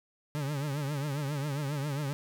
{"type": "tone with vibrato", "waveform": "40% pulse", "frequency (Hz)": 143.5, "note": "D3", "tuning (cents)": -40, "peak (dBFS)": -30, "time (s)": [0.35, 2.13], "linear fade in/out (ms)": 0, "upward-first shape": "triangle", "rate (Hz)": 7.4, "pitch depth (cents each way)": 130, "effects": []}